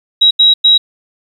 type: tone bursts at uneven times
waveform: sine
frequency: 3847 Hz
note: B7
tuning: 46 cents flat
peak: -4 dBFS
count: 3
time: 0.21-0.31 / 0.39-0.54 / 0.64-0.78 s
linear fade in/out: 10 ms
effects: 7-bit